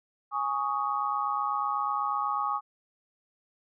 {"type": "chord", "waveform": "sine", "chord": "Ab suspended fourth", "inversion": "none", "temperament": "equal with one note detuned", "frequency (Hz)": [830.6, 1116.4, 1244.5], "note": ["Ab5", "Db6", "Eb6"], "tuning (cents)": [0, 12, 0], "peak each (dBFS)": [-32, -30, -31], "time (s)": [0.31, 2.61], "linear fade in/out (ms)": 50, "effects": []}